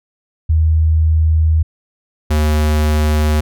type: tone pair in turn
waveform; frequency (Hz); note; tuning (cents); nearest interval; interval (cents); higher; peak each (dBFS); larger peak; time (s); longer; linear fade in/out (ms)
sine / square; 79.4 / 76.08; D#2 / D#2; +36 / -38; minor second; 74; first; -9 / -12; first; 0.49-1.63 / 2.3-3.41; first; 10
effects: none